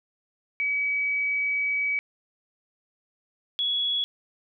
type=tone pair in turn; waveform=sine; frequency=2277 / 3366 Hz; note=C#7 / G#7; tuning=+46 / +23 cents; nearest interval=perfect fifth; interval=677 cents; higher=second; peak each=-23 dBFS; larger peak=neither; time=0.6-1.99 / 3.59-4.04 s; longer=first; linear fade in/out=0 ms; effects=none